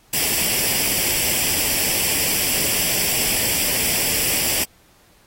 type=noise with comb filter; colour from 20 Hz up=white; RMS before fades=-20 dBFS; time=0.13-4.64 s; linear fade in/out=5 ms; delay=0.38 ms; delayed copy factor=+0.65; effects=pink hiss -55 dBFS RMS until 5.26 s + AAC 48 kbps